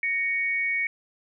sine tone pair together, 1875 / 2230 Hz, A#6 / C#7, +10 / +10 cents, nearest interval minor third, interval 300 cents, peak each -30 / -24 dBFS, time 0.03-0.87 s, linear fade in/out 2 ms, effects none

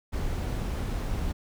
brown noise, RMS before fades -30 dBFS, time 0.12-1.33 s, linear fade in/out 20 ms, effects none

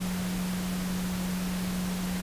sine tone in noise, 182.3 Hz, F#3, 25 cents flat, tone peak -29 dBFS, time 0-2.22 s, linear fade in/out 20 ms, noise pink, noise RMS -37 dBFS, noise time 0-2.22 s, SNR +5 dB, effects resampled to 32000 Hz

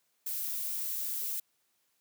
violet noise, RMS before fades -35 dBFS, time 0.26-1.4 s, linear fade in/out 5 ms, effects white hiss -75 dBFS RMS until 2 s + high-pass 100 Hz 12 dB/octave

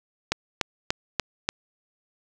click train, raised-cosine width 0.2 ms, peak -5 dBFS, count 5, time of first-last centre 0.32-1.49 s, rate 3.42 Hz, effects none

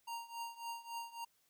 square tone with tremolo, 931 Hz, A#5, 2 cents flat, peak -40 dBFS, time 0.07-1.25 s, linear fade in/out 10 ms, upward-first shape triangle, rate 3.6 Hz, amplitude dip 90%, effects white hiss -75 dBFS RMS until 1.49 s

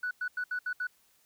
sine tone bursts at uneven times, 1480 Hz, F#6, in tune, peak -29 dBFS, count 6, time 0.03-0.11 / 0.21-0.28 / 0.37-0.44 / 0.51-0.59 / 0.66-0.73 / 0.8-0.87 s, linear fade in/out 5 ms, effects tanh soft clip ceiling -26 dBFS + white hiss -67 dBFS RMS until 1.25 s

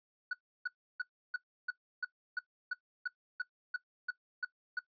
triangle tone bursts, 1477 Hz, F#6, 3 cents flat, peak -30 dBFS, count 14, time 0.31-4.792 s, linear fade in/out 5 ms, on 23 ms, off 320 ms, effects noise-tail reverb RT60 0.1 s tail -17 dB re dry + resampled to 11025 Hz

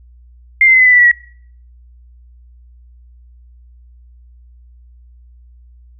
sine tone with pitch steps, 2100 / 2073 / 2047 / 2021 / 1995.9 / 1970.7 / 1945.8 / 1921.3 Hz, C7 / C7 / C7 / B6 / B6 / B6 / B6 / B6, +6 / -17 / -38 / +39 / +18 / -4 / -26 / -48 cents, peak -5 dBFS, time 0.61-1.114 s, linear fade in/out 2 ms, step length 63 ms, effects noise-tail reverb RT60 0.6 s tail -25 dB re dry + added 60 Hz sine -40 dBFS peak until 5.99 s

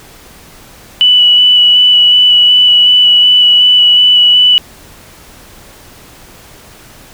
sine tone with vibrato, 2960 Hz, F#7, in tune, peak -3 dBFS, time 1.01-4.58 s, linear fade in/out 0 ms, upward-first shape square, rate 2.7 Hz, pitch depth 10 cents each way, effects pink hiss -37 dBFS RMS until 7.13 s

